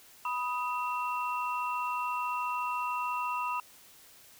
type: tone cluster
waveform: sine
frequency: 985 / 1251 / 2712 Hz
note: B5 / D#6 / E7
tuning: -5 / +9 / +49 cents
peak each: -32 / -35 / -39 dBFS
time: 0.25-3.6 s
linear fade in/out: 2 ms
effects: white hiss -56 dBFS RMS until 4.39 s